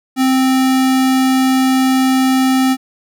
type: tone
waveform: square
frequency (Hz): 261.6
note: C4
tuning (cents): 0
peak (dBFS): -11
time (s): 0.16-2.77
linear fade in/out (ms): 50
effects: none